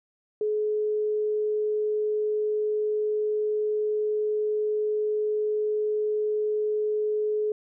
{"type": "tone", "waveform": "sine", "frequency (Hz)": 424.9, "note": "G#4", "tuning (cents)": 40, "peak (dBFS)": -23, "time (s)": [0.41, 7.52], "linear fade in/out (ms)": 2, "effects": []}